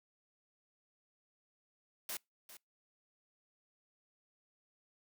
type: noise with echo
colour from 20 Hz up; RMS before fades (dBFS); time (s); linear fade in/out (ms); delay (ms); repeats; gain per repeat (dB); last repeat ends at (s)
white; -41; 2.09-2.17; 2; 400; 1; -13; 2.57
effects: noise-tail reverb RT60 0.2 s tail -26 dB re dry + high-pass 200 Hz 12 dB/octave